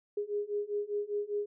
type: beating tone pair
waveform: sine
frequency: 410 / 415 Hz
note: G#4 / G#4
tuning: -22 / -1 cents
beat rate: 5 Hz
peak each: -35 / -34 dBFS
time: 0.17-1.46 s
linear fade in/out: 5 ms
effects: none